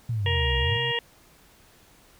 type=exponential two-way sweep; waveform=sine; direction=down then up; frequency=121.9 to 61.5 to 121.9 Hz; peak=-24 dBFS; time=0.09-0.77 s; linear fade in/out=5 ms; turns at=0.58 s
type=tone with vibrato; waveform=sine; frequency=129.8 Hz; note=C3; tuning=13 cents flat; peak=-31 dBFS; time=0.24-0.92 s; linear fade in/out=10 ms; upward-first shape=square; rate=12 Hz; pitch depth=8 cents each way
type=harmonic tone; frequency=470.1 Hz; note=A#4; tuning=15 cents sharp; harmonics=1 / 2 / 4 / 5 / 6 / 7; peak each=-31 / -34 / -29 / -41 / -29 / -32 dBFS; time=0.26-0.99 s; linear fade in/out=2 ms
effects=pink hiss -56 dBFS RMS until 2.19 s